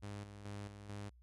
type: tone with tremolo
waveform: sawtooth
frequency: 102.1 Hz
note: G#2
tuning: 29 cents flat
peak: -40 dBFS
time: 0.02-1.1 s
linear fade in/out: 20 ms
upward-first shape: square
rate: 2.3 Hz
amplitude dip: 55%
effects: added 60 Hz sine -60 dBFS peak until 1.22 s + resampled to 24000 Hz